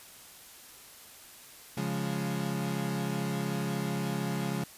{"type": "chord", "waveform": "35% pulse", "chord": "Db major", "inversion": "none", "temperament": "equal", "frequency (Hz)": [138.59, 174.61, 207.7], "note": ["Db3", "F3", "Ab3"], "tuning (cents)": [0, 0, 0], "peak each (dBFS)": -33, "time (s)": [1.77, 4.64], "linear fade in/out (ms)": 5, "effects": ["white hiss -51 dBFS RMS until 4.77 s", "resampled to 32000 Hz"]}